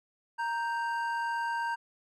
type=tone pair together; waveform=triangle; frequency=932.3 / 1567.9 Hz; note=A#5 / G6; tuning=0 / 0 cents; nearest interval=major sixth; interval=900 cents; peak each=-29 / -33 dBFS; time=0.38-1.76 s; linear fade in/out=20 ms; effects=none